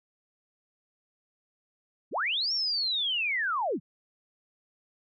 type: linear two-way sweep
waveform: sine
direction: up then down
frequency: 120 to 5588 to 120 Hz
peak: -26 dBFS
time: 2.11-3.8 s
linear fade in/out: 50 ms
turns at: 2.53 s
effects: none